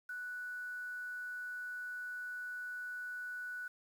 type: tone with quantisation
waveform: sine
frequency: 1480 Hz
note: F#6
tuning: in tune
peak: -40 dBFS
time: 0.09-3.68 s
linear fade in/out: 5 ms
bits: 10
effects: none